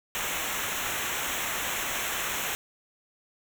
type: noise with comb filter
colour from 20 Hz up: pink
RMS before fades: -31 dBFS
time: 0.15-2.55 s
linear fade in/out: 0 ms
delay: 0.21 ms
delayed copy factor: -0.85
effects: none